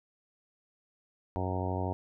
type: harmonic tone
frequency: 92.5 Hz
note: F#2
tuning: in tune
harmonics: 1 / 2 / 3 / 4 / 5 / 6 / 7 / 8 / 9 / 10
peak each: -33 / -40 / -39 / -40 / -42 / -43 / -41 / -41 / -43 / -41 dBFS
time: 1.36-1.93 s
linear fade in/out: 0 ms
effects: none